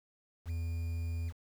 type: tone with quantisation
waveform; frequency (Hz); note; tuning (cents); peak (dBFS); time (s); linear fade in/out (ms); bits
triangle; 83.4; E2; +21; -31; 0.45-1.33; 50; 9
effects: none